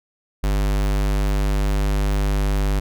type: tone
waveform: square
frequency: 49.87 Hz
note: G1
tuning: 30 cents sharp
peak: -18 dBFS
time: 0.43-2.8 s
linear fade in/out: 10 ms
effects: none